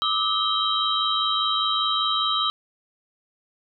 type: tone cluster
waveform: sine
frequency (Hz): 1182 / 1287 / 3145 / 3847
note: D6 / E6 / G7 / B7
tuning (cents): +11 / -42 / +5 / -46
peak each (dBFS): -27 / -26 / -26 / -25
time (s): 0.02-2.5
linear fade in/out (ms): 0
effects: none